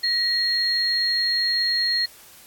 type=tone pair together; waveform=sine; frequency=1900 / 4265 Hz; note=A#6 / C8; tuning=+33 / +32 cents; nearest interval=octave + major second; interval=1399 cents; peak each=-26 / -20 dBFS; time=0.03-2.06 s; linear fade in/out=10 ms; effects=white hiss -48 dBFS RMS until 2.46 s + AAC 64 kbps